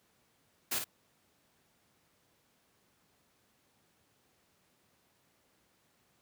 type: noise with echo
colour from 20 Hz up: white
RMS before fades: -33 dBFS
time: 0.71-0.79 s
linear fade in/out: 10 ms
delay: 54 ms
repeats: 1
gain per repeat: -6 dB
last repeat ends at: 0.844 s
effects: pink hiss -71 dBFS RMS until 6.21 s + high-pass 100 Hz 12 dB/octave